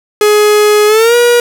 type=tone with pitch glide; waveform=45% pulse; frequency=420 to 479.7 Hz; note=G#4 to A#4; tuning=+19 to +50 cents; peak=-5 dBFS; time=0.21-1.4 s; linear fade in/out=2 ms; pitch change=+231 cents; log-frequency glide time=0.87-1.15 s; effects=none